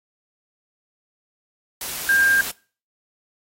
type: tone in noise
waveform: sine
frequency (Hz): 1600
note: G6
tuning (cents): +35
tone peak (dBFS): -14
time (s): 2.09-2.41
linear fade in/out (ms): 2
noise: white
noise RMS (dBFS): -29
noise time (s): 1.81-2.51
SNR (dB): +12
effects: noise-tail reverb RT60 0.4 s tail -22 dB re dry + AAC 48 kbps